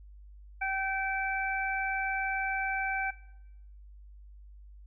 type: harmonic tone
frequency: 773 Hz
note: G5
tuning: 24 cents flat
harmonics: 1 / 2 / 3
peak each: -33 / -33 / -33 dBFS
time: 0.61-3.11 s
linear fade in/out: 10 ms
effects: noise-tail reverb RT60 0.8 s tail -19 dB re dry + added 50 Hz sine -48 dBFS peak until 4.86 s